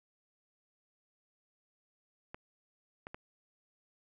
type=clicks; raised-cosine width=0.5 ms; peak=-28 dBFS; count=3; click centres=2.345 / 3.069 / 3.145 s; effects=none